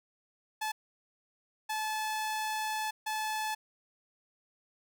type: tone bursts at uneven times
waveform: sawtooth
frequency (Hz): 865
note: A5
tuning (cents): -30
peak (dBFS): -28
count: 3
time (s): 0.61-0.72 / 1.69-2.91 / 3.06-3.55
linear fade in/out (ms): 10
effects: none